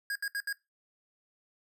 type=tone bursts; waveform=square; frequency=1637 Hz; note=G#6; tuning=25 cents flat; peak=-32 dBFS; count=4; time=0.1-0.527 s; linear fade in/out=2 ms; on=55 ms; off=69 ms; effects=noise-tail reverb RT60 0.2 s tail -18 dB re dry

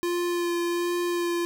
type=tone with vibrato; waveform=square; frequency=347.4 Hz; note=F4; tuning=9 cents flat; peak=-25 dBFS; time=0.03-1.45 s; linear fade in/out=0 ms; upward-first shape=sine; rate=1.3 Hz; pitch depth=14 cents each way; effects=none

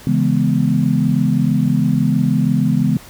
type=chord; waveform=sine; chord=C# minor seventh; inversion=none; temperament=equal; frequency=138.59 / 164.81 / 207.7 / 246.9 Hz; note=C#3 / E3 / G#3 / B3; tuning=0 / 0 / 0 / 0 cents; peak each=-18 dBFS; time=0.07-2.97 s; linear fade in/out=2 ms; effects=pink hiss -40 dBFS RMS until 3.09 s

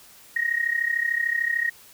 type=tone with amplitude modulation; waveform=sine; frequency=1875 Hz; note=A#6; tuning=10 cents sharp; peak=-18 dBFS; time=0.36-1.7 s; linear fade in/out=5 ms; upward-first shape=sine; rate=33.4 Hz; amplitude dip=80%; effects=white hiss -50 dBFS RMS until 1.93 s

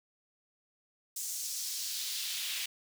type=noise with high-pass filter sweep; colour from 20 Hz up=pink; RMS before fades=-37 dBFS; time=1.16-2.66 s; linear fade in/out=5 ms; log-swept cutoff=7200 to 2800 Hz; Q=1.7; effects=none

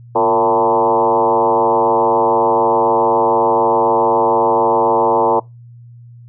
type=tone with frequency modulation; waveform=sine; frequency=674 Hz; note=E5; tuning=38 cents sharp; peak=-10 dBFS; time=0.15-5.4 s; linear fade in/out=10 ms; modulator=107 Hz; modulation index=3; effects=noise-tail reverb RT60 0.2 s tail -23 dB re dry + added 119 Hz sine -36 dBFS peak until 6.28 s

